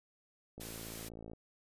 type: click train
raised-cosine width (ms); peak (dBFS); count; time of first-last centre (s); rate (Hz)
2; -35; 43; 0.58-1.334; 55.7
type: noise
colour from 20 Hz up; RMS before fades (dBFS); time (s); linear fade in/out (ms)
white; -47; 0.6-1.09; 10
effects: resampled to 32000 Hz